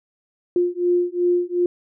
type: beating tone pair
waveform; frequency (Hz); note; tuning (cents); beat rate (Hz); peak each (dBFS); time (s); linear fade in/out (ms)
sine; 352 / 354.7; F4 / F4; +14 / +27; 2.7; -20; 0.56-1.66; 2
effects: none